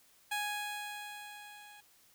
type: tone with level ramp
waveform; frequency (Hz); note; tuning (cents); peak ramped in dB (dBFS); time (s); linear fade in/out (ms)
15% pulse; 830.6; G#5; 0; -26 to -47; 0.31-1.81; 10
effects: white hiss -65 dBFS RMS until 2.14 s